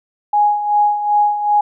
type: tone with tremolo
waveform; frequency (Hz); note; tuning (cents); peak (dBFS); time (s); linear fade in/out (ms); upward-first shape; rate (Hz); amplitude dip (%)
sine; 830.6; G#5; 0; -9; 0.33-1.61; 5; sine; 2.6; 65
effects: none